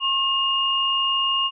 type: tone pair together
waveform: sine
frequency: 1078 / 2837 Hz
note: C#6 / F7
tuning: -49 / +27 cents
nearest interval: octave + perfect fourth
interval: 1676 cents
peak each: -24 / -20 dBFS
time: 0-1.51 s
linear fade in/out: 50 ms
effects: none